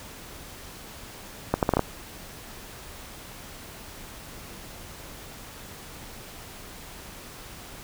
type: accelerating click train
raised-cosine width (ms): 1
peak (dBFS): -6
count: 6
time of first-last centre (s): 1.54-1.793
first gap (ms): 88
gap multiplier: 0.72
effects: pink hiss -43 dBFS RMS until 7.83 s